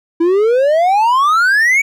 triangle exponential sweep, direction up, 325.8 to 2300 Hz, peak -7 dBFS, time 0.2-1.82 s, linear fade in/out 10 ms, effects none

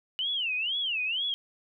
sine tone with vibrato, 2900 Hz, F#7, 35 cents flat, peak -27 dBFS, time 0.19-1.34 s, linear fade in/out 0 ms, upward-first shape sine, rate 2.1 Hz, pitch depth 270 cents each way, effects none

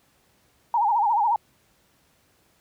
sine tone with vibrato, 880 Hz, A5, in tune, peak -18 dBFS, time 0.74-1.36 s, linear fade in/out 2 ms, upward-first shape sine, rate 14 Hz, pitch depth 150 cents each way, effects pink hiss -63 dBFS RMS until 2.6 s + high-pass 60 Hz 12 dB/octave

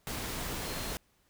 sine tone in noise, 4206 Hz, C8, 8 cents sharp, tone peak -47 dBFS, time 0.65-0.92 s, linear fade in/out 0 ms, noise pink, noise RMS -37 dBFS, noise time 0.07-0.97 s, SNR -13 dB, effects pink hiss -70 dBFS RMS until 1.29 s

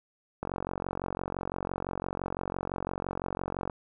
click train, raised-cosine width 1 ms, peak -18 dBFS, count 151, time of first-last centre 0.43-3.698 s, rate 45.9 Hz, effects none

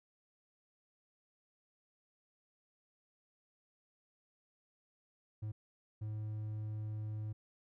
triangle tone bursts at uneven times, 107.3 Hz, A2, 43 cents flat, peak -36 dBFS, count 2, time 5.42-5.52 / 6.01-7.33 s, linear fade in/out 10 ms, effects none

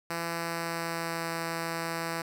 5% pulse tone with pitch glide, 168.2 to 165.98 Hz, E3 to E3, +35 to +12 cents, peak -20 dBFS, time 0.1-2.22 s, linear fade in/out 5 ms, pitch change -23 cents, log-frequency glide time 0.23-1.33 s, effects none

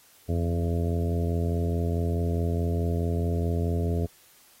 harmonic tone with a mistuned harmonic, 84.7 Hz, E2, 48 cents sharp, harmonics 1 / 2 / 3 / 4 / 5 / 6 / 7 / 8, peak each -25 / -31 / -34 / -38 / -34 / -42 / -41 / -40 dBFS, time 0.28-4.07 s, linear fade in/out 20 ms, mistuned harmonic 1, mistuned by +37 cents, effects white hiss -57 dBFS RMS until 4.6 s + AAC 48 kbps

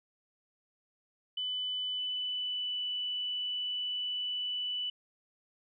sine tone with pitch glide, 3000 to 2976 Hz, F#7 to F#7, +23 to +9 cents, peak -32 dBFS, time 1.37-4.9 s, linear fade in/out 5 ms, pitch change -14 cents, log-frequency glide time 1.92-2.84 s, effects none

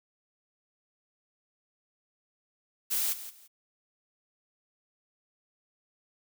blue noise with echo, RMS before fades -29 dBFS, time 2.9-3.14 s, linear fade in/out 20 ms, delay 170 ms, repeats 2, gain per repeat -13 dB, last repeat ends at 3.48 s, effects none

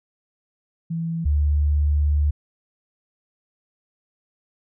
sine tone pair in turn, 165.3 / 73.63 Hz, E3 / D2, +5 / +5 cents, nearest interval octave + major second, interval 1400 cents, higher first, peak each -23 / -16 dBFS, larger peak second, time 0.9-1.25 / 1.25-2.31 s, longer second, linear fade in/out 10 ms, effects none

